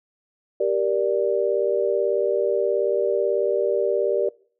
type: chord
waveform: sine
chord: G minor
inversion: none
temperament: just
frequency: 392 / 470.4 / 588 Hz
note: G4 / Bb4 / D5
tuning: 0 / +16 / +2 cents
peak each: -23 dBFS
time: 0.6-4.29 s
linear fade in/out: 5 ms
effects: noise-tail reverb RT60 0.5 s tail -24 dB re dry